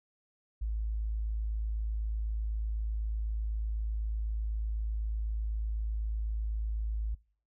sine tone, 54 Hz, A1, 32 cents flat, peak -30 dBFS, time 0.61-7.15 s, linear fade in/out 10 ms, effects noise-tail reverb RT60 0.5 s tail -25 dB re dry

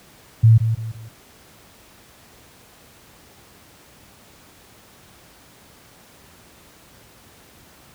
sine tone with echo, 112.6 Hz, A2, 40 cents sharp, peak -7 dBFS, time 0.43-0.58 s, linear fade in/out 10 ms, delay 170 ms, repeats 3, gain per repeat -9 dB, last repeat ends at 1.09 s, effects pink hiss -49 dBFS RMS until 7.94 s + high-pass 60 Hz 12 dB/octave

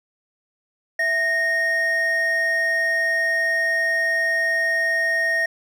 triangle tone pair together, 659.3 / 1855.1 Hz, E5 / A#6, 0 / -9 cents, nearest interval octave + tritone, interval 1791 cents, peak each -25 / -17 dBFS, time 0.99-5.46 s, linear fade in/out 5 ms, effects none

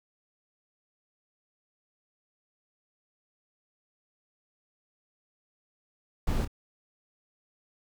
brown noise with echo, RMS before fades -26 dBFS, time 6.27-6.45 s, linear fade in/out 5 ms, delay 27 ms, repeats 1, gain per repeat -10 dB, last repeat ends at 6.477 s, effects none

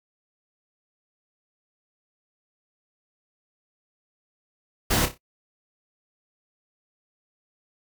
pink noise with echo, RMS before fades -22 dBFS, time 4.9-5.06 s, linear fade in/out 10 ms, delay 30 ms, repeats 4, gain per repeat -9 dB, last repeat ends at 5.18 s, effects noise-tail reverb RT60 0.1 s tail -22 dB re dry

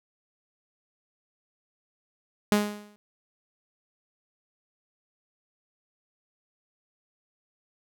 sawtooth tone with exponential decay, 207.7 Hz, G#3, in tune, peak -13 dBFS, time 2.52-2.96 s, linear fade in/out 0 ms, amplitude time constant 94 ms, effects none

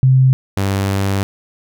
sine / sawtooth tone pair in turn, 130.81 / 98 Hz, C3 / G2, 0 / 0 cents, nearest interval perfect fourth, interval 500 cents, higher first, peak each -7 / -11 dBFS, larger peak first, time 0.03-0.33 / 0.57-1.23 s, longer second, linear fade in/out 0 ms, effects none

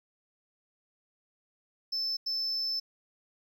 triangle tone bursts at uneven times, 5274 Hz, E8, in tune, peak -27 dBFS, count 2, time 1.92-2.17 / 2.26-2.8 s, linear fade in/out 10 ms, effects tanh soft clip ceiling -25 dBFS + 11-bit

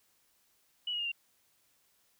sine tone with pitch steps, 2945 / 2886 / 2828 / 2772 Hz, F#7 / F#7 / F7 / F7, -9 / -44 / +21 / -14 cents, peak -32 dBFS, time 0.87-1.118 s, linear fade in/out 5 ms, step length 62 ms, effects white hiss -71 dBFS RMS until 2.19 s

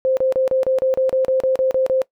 sine tone bursts, 523.3 Hz, C5, in tune, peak -14 dBFS, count 13, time 0.05-2.018 s, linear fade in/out 0 ms, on 120 ms, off 34 ms, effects noise-tail reverb RT60 0.1 s tail -21 dB re dry

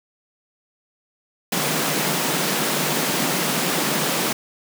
pink high-pass noise, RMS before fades -22 dBFS, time 1.52-4.33 s, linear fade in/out 5 ms, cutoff 140 Hz, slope 96 dB/octave, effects none

